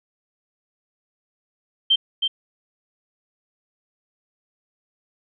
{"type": "tone with echo", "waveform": "sine", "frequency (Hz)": 3136, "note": "G7", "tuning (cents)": 0, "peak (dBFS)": -13, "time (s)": [1.9, 1.96], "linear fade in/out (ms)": 10, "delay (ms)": 320, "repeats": 1, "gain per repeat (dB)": -5, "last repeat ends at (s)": 2.28, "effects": []}